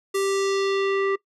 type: tone with low-pass filter sweep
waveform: square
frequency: 392 Hz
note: G4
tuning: in tune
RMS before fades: -23 dBFS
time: 0.14-1.16 s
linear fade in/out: 10 ms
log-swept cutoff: 11000 to 1800 Hz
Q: 1.6
effects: noise-tail reverb RT60 0.1 s tail -20 dB re dry